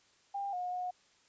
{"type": "tone with pitch steps", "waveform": "sine", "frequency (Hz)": [798, 720, 725], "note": ["G5", "F#5", "F#5"], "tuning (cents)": [31, -47, -35], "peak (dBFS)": -34, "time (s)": [0.34, 0.91], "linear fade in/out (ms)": 10, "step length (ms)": 190, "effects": ["white hiss -67 dBFS RMS until 1.28 s", "resampled to 16000 Hz"]}